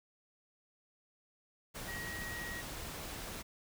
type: tone in noise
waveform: sine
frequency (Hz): 1900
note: A#6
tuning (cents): +33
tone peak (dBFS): -42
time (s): 1.87-2.62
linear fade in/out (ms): 20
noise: pink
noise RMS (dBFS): -44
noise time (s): 1.74-3.43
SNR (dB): -1
effects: none